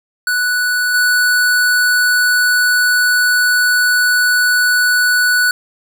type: tone with level steps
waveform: square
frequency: 1480 Hz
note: F#6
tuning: in tune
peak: -14 / -11 dBFS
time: 0.27-5.51 s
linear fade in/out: 2 ms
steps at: 0.94 s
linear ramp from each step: 5 ms
effects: none